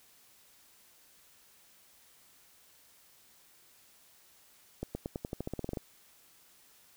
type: accelerating click train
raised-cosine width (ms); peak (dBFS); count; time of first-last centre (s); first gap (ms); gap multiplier
2; -22; 14; 4.83-5.772; 120; 0.91
effects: white hiss -62 dBFS RMS until 6.96 s